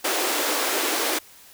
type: high-pass noise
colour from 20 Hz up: pink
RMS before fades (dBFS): -24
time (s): 0.04-1.19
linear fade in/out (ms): 10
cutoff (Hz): 290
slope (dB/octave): 48
effects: white hiss -49 dBFS RMS until 1.53 s